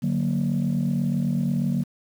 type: chord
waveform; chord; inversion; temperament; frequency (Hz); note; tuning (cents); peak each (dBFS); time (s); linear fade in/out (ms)
sine; D augmented; none; equal; 146.83 / 185 / 233.1; D3 / F#3 / A#3; 0 / 0 / 0; -24; 0.02-1.84; 20
effects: tanh soft clip ceiling -16 dBFS + 8-bit